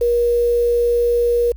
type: tone with quantisation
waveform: sine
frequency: 476.5 Hz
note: A#4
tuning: 38 cents sharp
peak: -13 dBFS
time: 0.01-1.52 s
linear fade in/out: 5 ms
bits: 6
effects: added 57 Hz sine -31 dBFS peak until 1.56 s